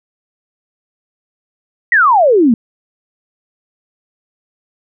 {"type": "exponential sweep", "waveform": "sine", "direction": "down", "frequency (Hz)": [1975.5, 214.9], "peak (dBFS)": -6, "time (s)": [1.92, 2.54], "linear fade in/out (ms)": 2, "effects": []}